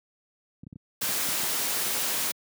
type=clicks; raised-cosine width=5 ms; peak=-26 dBFS; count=8; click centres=0.635 / 0.668 / 0.728 / 0.759 / 1.032 / 1.092 / 1.288 / 1.434 s
type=noise; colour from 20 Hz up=white; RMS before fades=-28 dBFS; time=1.01-2.32 s; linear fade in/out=10 ms
effects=high-pass 150 Hz 12 dB/octave